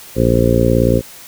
harmonic tone, 58.27 Hz, A#1, in tune, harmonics 1 / 2 / 3 / 4 / 5 / 6 / 7 / 8 / 9, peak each -19 / -16 / -20 / -18 / -20 / -21 / -19 / -22 / -17 dBFS, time 0.15-1.02 s, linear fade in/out 50 ms, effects white hiss -37 dBFS RMS until 1.27 s

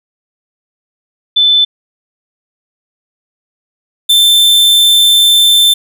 sine / 45% pulse tone pair in turn, 3520 / 3549 Hz, A7 / A7, 0 / +14 cents, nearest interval unison, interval 14 cents, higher second, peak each -5 dBFS, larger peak neither, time 1.36-1.65 / 4.09-5.74 s, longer second, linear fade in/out 10 ms, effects none

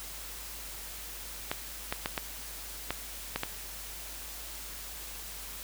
clicks, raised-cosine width 0.3 ms, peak -14 dBFS, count 7, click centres 1.515 / 1.925 / 2.059 / 2.178 / 2.906 / 3.36 / 3.434 s, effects added 50 Hz sine -48 dBFS peak until 5.63 s + white hiss -43 dBFS RMS until 5.63 s

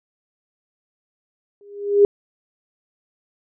sine tone with exponential growth, 406.2 Hz, G#4, 38 cents flat, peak -6 dBFS, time 1.61-2.05 s, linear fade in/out 1 ms, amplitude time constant 94 ms, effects none

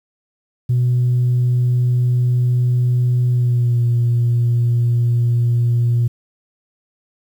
sine tone with pitch glide, 123.47 to 119.2 Hz, B2 to A#2, 0 to +39 cents, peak -11 dBFS, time 0.69-6.08 s, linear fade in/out 10 ms, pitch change -61 cents, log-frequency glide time 3.3-3.83 s, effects tanh soft clip ceiling -10 dBFS + 8-bit

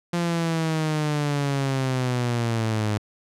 sawtooth linear sweep, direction down, 173.7 to 103.83 Hz, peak -18 dBFS, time 0.13-2.98 s, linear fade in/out 5 ms, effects low-pass 9000 Hz 12 dB/octave

